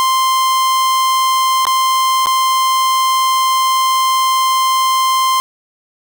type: tone with dropouts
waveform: 45% pulse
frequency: 1046.5 Hz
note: C6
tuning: in tune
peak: -11 dBFS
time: 0-5.4 s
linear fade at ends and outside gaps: 0 ms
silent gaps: 1.653-1.668 / 2.259-2.269 s
effects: none

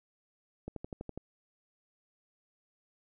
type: click train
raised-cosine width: 2 ms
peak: -26 dBFS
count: 7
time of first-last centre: 0.68-1.176 s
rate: 12.1 Hz
effects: none

